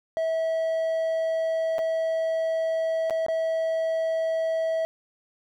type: tone with dropouts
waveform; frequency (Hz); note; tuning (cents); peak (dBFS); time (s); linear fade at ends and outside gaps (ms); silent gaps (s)
triangle; 649; E5; -27; -21; 0.17-4.85; 0; 1.783-1.79 / 3.098-3.107 / 3.264-3.284
effects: none